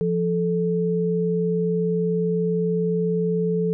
sine tone pair together, 173.2 / 436.4 Hz, F3 / A4, -14 / -14 cents, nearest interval octave + major third, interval 1600 cents, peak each -22 dBFS, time 0.01-3.73 s, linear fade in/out 0 ms, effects none

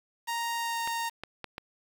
sawtooth tone with pitch glide, 932.3 to 925.3 Hz, A#5 to A#5, 0 to -13 cents, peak -26 dBFS, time 0.27-1.1 s, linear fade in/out 20 ms, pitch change -13 cents, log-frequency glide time 0.56-0.8 s
clicks, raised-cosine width 0.3 ms, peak -21 dBFS, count 4, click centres 0.875 / 1.236 / 1.443 / 1.581 s
effects 8-bit

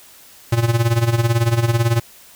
square tone with tremolo, 116.54 Hz, A#2, in tune, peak -12 dBFS, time 0.52-2 s, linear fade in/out 5 ms, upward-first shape sine, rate 18 Hz, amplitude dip 75%, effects white hiss -45 dBFS RMS until 2.35 s

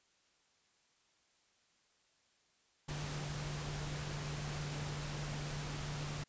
sine tone in noise, 146.83 Hz, D3, in tune, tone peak -41 dBFS, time 2.88-6.24 s, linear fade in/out 10 ms, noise pink, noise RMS -44 dBFS, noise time 2.88-6.24 s, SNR 0 dB, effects white hiss -73 dBFS RMS until 6.28 s + resampled to 16000 Hz

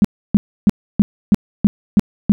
sine tone bursts, 205.2 Hz, G#3, 21 cents flat, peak -5 dBFS, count 8, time 0.02-2.32 s, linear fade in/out 0 ms, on 25 ms, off 300 ms, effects none

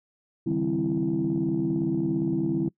sine tone cluster, 140.8 / 158.4 / 195.3 / 260.7 / 330.6 Hz, C#3 / D#3 / G3 / C4 / E4, +27 / +31 / -6 / -6 / +5 cents, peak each -32 / -30 / -30 / -30 / -25 dBFS, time 0.46-2.69 s, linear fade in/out 10 ms, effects noise-tail reverb RT60 0.1 s tail -23 dB re dry + tanh soft clip ceiling -16 dBFS

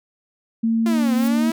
sine tone with pitch glide, 226.7 to 232.4 Hz, A#3 to A#3, -48 to -5 cents, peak -16 dBFS, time 0.63-1.51 s, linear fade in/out 10 ms, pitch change +43 cents, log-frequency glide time 0.88-0.97 s
sawtooth linear two-way sweep, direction down then up, 349.2 to 251.8 to 329.4 Hz, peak -20 dBFS, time 0.86-1.52 s, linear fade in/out 2 ms, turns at 1.14 s
blue noise with exponential growth, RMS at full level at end -33 dBFS, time 0.87-1.28 s, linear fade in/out 5 ms, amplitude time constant 87 ms
effects none

